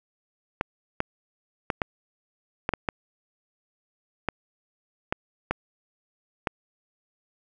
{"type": "clicks", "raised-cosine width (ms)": 0.5, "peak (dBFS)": -9, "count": 11, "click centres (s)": [0.611, 1.004, 1.702, 1.818, 2.691, 2.737, 2.888, 4.287, 5.125, 5.51, 6.472], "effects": []}